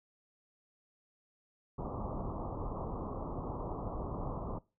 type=low-pass noise; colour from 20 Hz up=pink; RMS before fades=-39 dBFS; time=1.78-4.59 s; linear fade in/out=10 ms; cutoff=1200 Hz; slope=96 dB/octave; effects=noise-tail reverb RT60 0.3 s tail -22 dB re dry